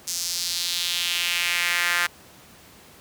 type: tone with high-pass filter sweep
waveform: sawtooth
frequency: 174.5 Hz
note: F3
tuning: 1 cent flat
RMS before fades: -25 dBFS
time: 0.07-2.07 s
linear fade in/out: 10 ms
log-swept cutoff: 6000 to 1600 Hz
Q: 2.3
effects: pink hiss -49 dBFS RMS until 3 s + high-pass 80 Hz 12 dB/octave